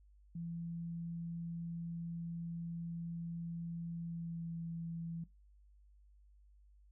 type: tone with pitch glide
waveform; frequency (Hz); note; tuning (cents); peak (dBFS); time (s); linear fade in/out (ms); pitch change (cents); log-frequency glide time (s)
sine; 168.5 to 166.76; E3 to E3; +38 to +20; -40; 0.35-5.24; 5; -18; 4.01-4.51
effects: noise-tail reverb RT60 0.2 s tail -18 dB re dry + added 50 Hz sine -61 dBFS peak until 6.91 s